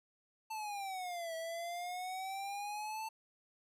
square exponential two-way sweep, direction down then up, 890 to 649 to 890 Hz, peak -40 dBFS, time 0.5-3.09 s, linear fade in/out 10 ms, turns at 1.35 s, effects resampled to 32000 Hz + 12-bit

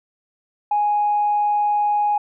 sine tone, 830.6 Hz, G#5, in tune, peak -15 dBFS, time 0.71-2.18 s, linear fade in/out 5 ms, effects tanh soft clip ceiling -11 dBFS

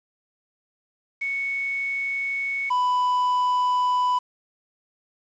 sine / triangle tone pair in turn, 2217 / 994.4 Hz, C#7 / B5, 0 / +12 cents, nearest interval octave + major second, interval 1388 cents, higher first, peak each -24 / -17 dBFS, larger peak second, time 1.21-2.7 / 2.7-4.19 s, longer neither, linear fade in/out 10 ms, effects resampled to 16000 Hz + 8-bit

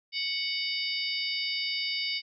harmonic tone with a mistuned harmonic, 740 Hz, F#5, in tune, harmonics 3 / 4 / 5 / 6 / 7, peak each -34 / -36 / -37 / -33 / -38 dBFS, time 0.12-2.22 s, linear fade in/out 50 ms, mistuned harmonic 6, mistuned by +88 cents, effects none

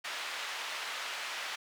white band-pass noise, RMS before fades -39 dBFS, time 0.04-1.56 s, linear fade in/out 10 ms, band 840 to 3100 Hz, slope 12 dB/octave, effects none

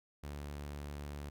sawtooth tone, 72.5 Hz, D2, 22 cents flat, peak -38 dBFS, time 0.23-1.3 s, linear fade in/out 10 ms, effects none

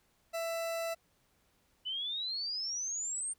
40% pulse tone, 664 Hz, E5, 12 cents sharp, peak -33 dBFS, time 0.33-0.95 s, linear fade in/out 20 ms
sine exponential sweep, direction up, 2960 to 8870 Hz, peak -34 dBFS, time 1.85-3.34 s, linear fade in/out 20 ms
effects pink hiss -72 dBFS RMS until 3.38 s

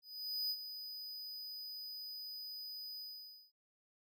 square tone with ADSR envelope, 4978 Hz, D#8, in tune, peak -35 dBFS, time 0.02-3.52 s, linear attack 480 ms, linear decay 60 ms, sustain -10 dB, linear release 530 ms, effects none

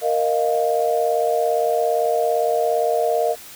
sine chord, Bb suspended fourth, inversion none, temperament just, 466.2 / 621.6 / 699.2 Hz, Bb4 / Eb5 / F5, 0 / -2 / +2 cents, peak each -21 dBFS, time 0.01-3.36 s, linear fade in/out 50 ms, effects white hiss -40 dBFS RMS until 3.55 s

